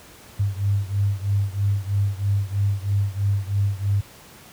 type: beating tone pair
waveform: sine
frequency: 99 / 102.1 Hz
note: G2 / G#2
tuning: +18 / -29 cents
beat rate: 3.1 Hz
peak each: -21 / -23 dBFS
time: 0.39-4.01 s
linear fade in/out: 10 ms
effects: pink hiss -46 dBFS RMS until 4.52 s + high-pass 60 Hz 12 dB/octave